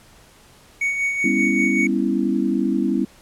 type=tone with tremolo; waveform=triangle; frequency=2232 Hz; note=C#7; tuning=11 cents sharp; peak=-16 dBFS; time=0.81-1.87 s; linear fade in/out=5 ms; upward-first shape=sine; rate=5.2 Hz; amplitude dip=45%
type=chord; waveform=sine; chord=C# half-diminished seventh; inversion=second; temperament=equal with one note detuned; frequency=199.65 / 246.9 / 277.2 / 329.6 Hz; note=G3 / B3 / C#4 / E4; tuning=+32 / 0 / 0 / 0 cents; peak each=-23 dBFS; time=1.24-3.05 s; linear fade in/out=5 ms
effects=pink hiss -50 dBFS RMS until 3.21 s + low-pass 12000 Hz 12 dB/octave